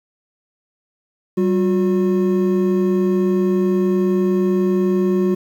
triangle tone pair together, 191.89 / 361.2 Hz, G3 / F#4, -37 / -42 cents, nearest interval major seventh, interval 1095 cents, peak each -15 dBFS, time 1.37-5.35 s, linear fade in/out 10 ms, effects 8-bit

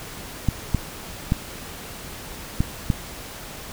clicks, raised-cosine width 5 ms, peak -6 dBFS, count 5, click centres 0.487 / 0.747 / 1.321 / 2.605 / 2.902 s, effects pink hiss -37 dBFS RMS until 3.72 s

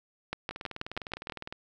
two click trains, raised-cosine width 0.3 ms, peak -22 / -16 dBFS, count 21 / 7, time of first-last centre 0.51-1.525 / 0.33-1.298 s, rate 19.7 / 6.2 Hz, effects none

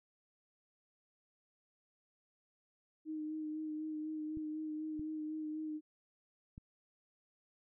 sine tone with vibrato, 309.3 Hz, D#4, 10 cents flat, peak -38 dBFS, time 3.05-5.81 s, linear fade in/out 50 ms, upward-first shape sine, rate 4 Hz, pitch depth 21 cents each way
clicks, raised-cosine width 5 ms, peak -37 dBFS, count 3, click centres 4.372 / 4.995 / 6.579 s
effects none

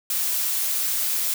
blue noise, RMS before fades -24 dBFS, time 0.1-1.34 s, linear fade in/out 2 ms, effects none

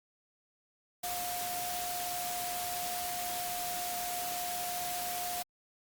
sine tone in noise, 712 Hz, F5, 33 cents sharp, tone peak -37 dBFS, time 1.03-5.43 s, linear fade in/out 10 ms, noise white, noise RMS -38 dBFS, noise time 1.03-5.43 s, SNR -2 dB, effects Opus 48 kbps

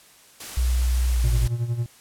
white noise, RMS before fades -36 dBFS, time 0.4-1.48 s, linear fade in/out 5 ms
sine tone with pitch glide, 61.74 to 55 Hz, B1 to A1, 0 to 0 cents, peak -18 dBFS, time 0.57-1.47 s, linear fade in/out 5 ms, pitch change -200 cents, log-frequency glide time 1.09-1.36 s
triangle tone with tremolo, 118.5 Hz, A#2, 29 cents sharp, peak -18 dBFS, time 1.24-1.86 s, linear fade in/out 0 ms, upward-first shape sine, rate 11 Hz, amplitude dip 70%
effects white hiss -52 dBFS RMS until 2 s + low-pass 12000 Hz 12 dB/octave

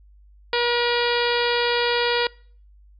harmonic tone, 478.9 Hz, A#4, 47 cents sharp, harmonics 1 / 2 / 3 / 4 / 5 / 6 / 7 / 8 / 9 / 10, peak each -23 / -26 / -28 / -29 / -30 / -31 / -31 / -32 / -33 / -33 dBFS, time 0.53-2.27 s, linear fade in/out 2 ms, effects noise-tail reverb RT60 0.5 s tail -25 dB re dry + added 50 Hz sine -48 dBFS peak until 2.99 s

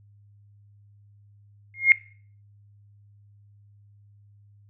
sine tone with exponential growth, 2138 Hz, C7, 37 cents sharp, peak -7 dBFS, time 1.74-1.92 s, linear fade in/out 1 ms, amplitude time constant 37 ms, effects noise-tail reverb RT60 0.5 s tail -20 dB re dry + added 102 Hz sine -52 dBFS peak until 4.69 s

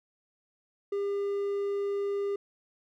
triangle tone, 401.6 Hz, G4, 42 cents sharp, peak -26 dBFS, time 0.92-2.36 s, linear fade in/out 5 ms, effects none

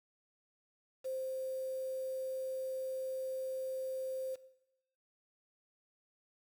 sine tone with quantisation, 523.3 Hz, C5, in tune, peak -36 dBFS, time 1.04-4.36 s, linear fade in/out 20 ms, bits 9, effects noise-tail reverb RT60 0.9 s tail -17 dB re dry

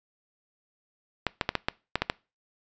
clicks, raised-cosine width 0.3 ms, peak -8 dBFS, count 8, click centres 1.267 / 1.412 / 1.491 / 1.553 / 1.685 / 1.956 / 2.02 / 2.099 s, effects noise-tail reverb RT60 0.3 s tail -23 dB re dry + resampled to 16000 Hz

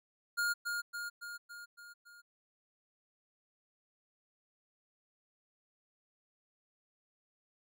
square tone with echo, 1418 Hz, F6, 26 cents sharp, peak -31 dBFS, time 0.37-0.54 s, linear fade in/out 20 ms, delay 280 ms, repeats 6, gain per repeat -4 dB, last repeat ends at 2.22 s, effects none

